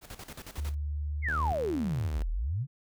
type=noise with tremolo; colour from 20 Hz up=pink; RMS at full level=-43 dBFS; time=0.01-0.75 s; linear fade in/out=50 ms; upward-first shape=square; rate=11 Hz; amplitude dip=75%
type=tone with pitch glide; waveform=sine; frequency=73.42 to 74.27 Hz; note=D2 to D2; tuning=0 to +20 cents; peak=-30 dBFS; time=0.58-1.52 s; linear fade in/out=0 ms; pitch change=+20 cents; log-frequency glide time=0.79-1.36 s
type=exponential two-way sweep; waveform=sine; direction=down then up; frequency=2250 to 37.3 to 148.6 Hz; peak=-28 dBFS; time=1.22-2.67 s; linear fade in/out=50 ms; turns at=2.3 s
type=tone; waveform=sawtooth; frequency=77.2 Hz; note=D#2; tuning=13 cents flat; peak=-33 dBFS; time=1.28-2.22 s; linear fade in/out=0 ms
effects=none